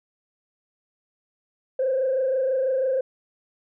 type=tone with frequency modulation; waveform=sine; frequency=525 Hz; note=C5; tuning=6 cents sharp; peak=-19 dBFS; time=1.79-3.01 s; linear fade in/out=5 ms; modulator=26.1 Hz; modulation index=0.72; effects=tanh soft clip ceiling -16 dBFS